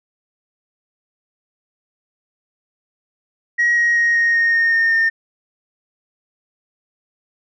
sine tone with pitch steps, 1900 / 1888 / 1876 / 1864.1 / 1852.3 / 1840.6 / 1828.9 / 1817.3 Hz, A#6 / A#6 / A#6 / A#6 / A#6 / A#6 / A#6 / A#6, +33 / +22 / +11 / -1 / -12 / -22 / -34 / -45 cents, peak -11 dBFS, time 3.58-5.1 s, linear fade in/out 20 ms, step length 190 ms, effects tanh soft clip ceiling -10 dBFS

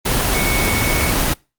sine tone in noise, 2217 Hz, C#7, in tune, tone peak -21 dBFS, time 0.34-1.11 s, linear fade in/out 10 ms, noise pink, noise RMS -17 dBFS, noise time 0.05-1.34 s, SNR -7 dB, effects noise-tail reverb RT60 0.3 s tail -25 dB re dry + Opus 24 kbps

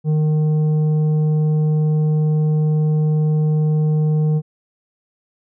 triangle tone with tanh clipping, 153.7 Hz, D#3, 21 cents flat, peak -15 dBFS, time 0.04-4.42 s, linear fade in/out 50 ms, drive 11 dB, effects none

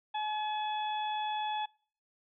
harmonic tone, 852 Hz, G#5, 44 cents sharp, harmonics 1 / 2 / 3 / 4, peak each -32 / -46 / -46 / -42 dBFS, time 0.14-1.66 s, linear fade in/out 10 ms, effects noise-tail reverb RT60 0.5 s tail -26 dB re dry

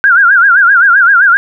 sine tone with vibrato, 1502 Hz, F#6, 26 cents sharp, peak -3 dBFS, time 0.04-1.37 s, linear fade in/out 0 ms, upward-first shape sine, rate 7.7 Hz, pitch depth 160 cents each way, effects none

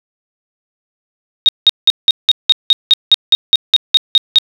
sine tone bursts, 3729 Hz, A#7, in tune, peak -3 dBFS, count 15, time 1.46-4.385 s, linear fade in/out 0 ms, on 27 ms, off 180 ms, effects none

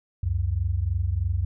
sine tone pair together, 69.3 / 92.5 Hz, C#2 / F#2, 0 / 0 cents, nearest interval perfect fourth, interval 500 cents, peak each -26 / -24 dBFS, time 0.23-1.45 s, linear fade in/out 5 ms, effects none

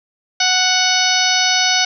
harmonic tone, 740 Hz, F#5, in tune, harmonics 1 / 2 / 3 / 4 / 5 / 6 / 7 / 8, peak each -21 / -21 / -21 / -21 / -21 / -21 / -21 / -21 dBFS, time 0.4-1.85 s, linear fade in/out 5 ms, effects none

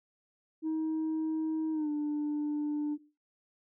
sine tone with pitch glide, 316.3 to 296.8 Hz, D#4 to D4, +29 to +18 cents, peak -27 dBFS, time 0.62-2.98 s, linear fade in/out 50 ms, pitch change -111 cents, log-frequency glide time 1.72-1.9 s, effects noise-tail reverb RT60 0.3 s tail -18 dB re dry + tanh soft clip ceiling -28 dBFS

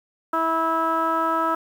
15% pulse tone with low-pass filter, 326.2 Hz, E4, 18 cents flat, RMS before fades -22 dBFS, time 0.33-1.55 s, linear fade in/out 5 ms, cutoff 1300 Hz, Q 4, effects 8-bit

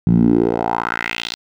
10% pulse tone with band-pass filter sweep, 57.6 Hz, A#1, 20 cents flat, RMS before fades -17 dBFS, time 0.07-1.35 s, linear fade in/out 0 ms, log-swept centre 150 to 4500 Hz, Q 3.3, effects none

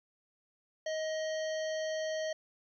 harmonic tone with a mistuned harmonic, 629 Hz, D#5, 19 cents sharp, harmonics 1 / 3 / 5 / 7 / 9 / 10, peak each -33 / -43 / -47 / -50 / -52 / -53 dBFS, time 0.86-2.33 s, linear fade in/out 5 ms, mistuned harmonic 10, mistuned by -18 cents, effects 12-bit

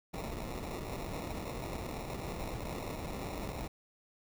pink noise with sample-and-hold, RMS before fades -40 dBFS, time 0.13-3.68 s, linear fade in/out 10 ms, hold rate 1575 Hz, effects none

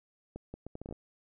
accelerating click train, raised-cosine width 2 ms, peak -28 dBFS, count 9, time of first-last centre 0.36-0.925 s, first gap 180 ms, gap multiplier 0.7, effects none

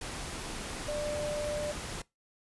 sine tone in noise, 594 Hz, D5, 20 cents sharp, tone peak -32 dBFS, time 0.88-1.72 s, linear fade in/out 5 ms, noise pink, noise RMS -39 dBFS, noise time 0.01-2.02 s, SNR +4 dB, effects noise-tail reverb RT60 0.2 s tail -22 dB re dry + resampled to 24000 Hz

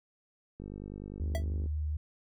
click train, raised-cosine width 3 ms, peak -30 dBFS, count 54, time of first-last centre 0.6-1.66 s, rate 50 Hz
sine tone with vibrato, 75.8 Hz, D#2, 45 cents flat, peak -30 dBFS, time 1.2-1.97 s, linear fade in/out 5 ms, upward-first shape triangle, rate 5.6 Hz, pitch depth 10 cents each way
square tone with exponential decay, 659.3 Hz, E5, in tune, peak -30 dBFS, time 1.35-1.44 s, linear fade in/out 0 ms, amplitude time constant 19 ms
effects none

